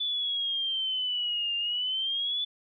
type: exponential two-way sweep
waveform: sine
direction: down then up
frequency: 3485 to 2794 to 3485 Hz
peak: -27 dBFS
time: 0-2.45 s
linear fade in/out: 10 ms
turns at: 1.56 s
effects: none